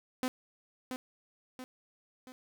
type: tone with echo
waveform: sawtooth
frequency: 255.5 Hz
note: C4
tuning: 41 cents flat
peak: -26 dBFS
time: 0.23-0.28 s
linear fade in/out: 0 ms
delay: 680 ms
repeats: 3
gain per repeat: -6 dB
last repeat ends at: 2.32 s
effects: 11-bit